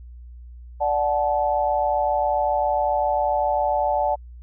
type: chord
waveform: sine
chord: D major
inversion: none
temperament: equal with one note detuned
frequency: 587.3 / 740 / 867.4 Hz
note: D5 / F#5 / A5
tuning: 0 / 0 / -25 cents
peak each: -23 dBFS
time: 0.8-4.16 s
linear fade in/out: 20 ms
effects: added 60 Hz sine -38 dBFS peak until 4.42 s